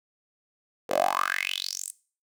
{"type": "tone with high-pass filter sweep", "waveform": "10% pulse", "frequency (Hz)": 46.54, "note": "F#1", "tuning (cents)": 11, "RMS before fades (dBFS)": -28, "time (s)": [0.89, 1.91], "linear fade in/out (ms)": 10, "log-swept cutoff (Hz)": [460, 9200], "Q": 7.5, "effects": ["noise-tail reverb RT60 0.4 s tail -20 dB re dry"]}